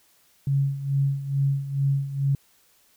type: tone with tremolo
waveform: sine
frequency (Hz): 138.59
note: C#3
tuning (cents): 0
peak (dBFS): -18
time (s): 0.47-2.35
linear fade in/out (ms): 2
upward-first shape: sine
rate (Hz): 2.3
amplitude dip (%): 75
effects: white hiss -61 dBFS RMS until 2.96 s